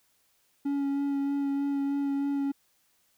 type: tone with vibrato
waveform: triangle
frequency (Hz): 280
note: C#4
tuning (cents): +18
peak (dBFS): -24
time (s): 0.65-2.52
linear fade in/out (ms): 10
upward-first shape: sine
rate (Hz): 3.2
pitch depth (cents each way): 14
effects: white hiss -69 dBFS RMS until 3.17 s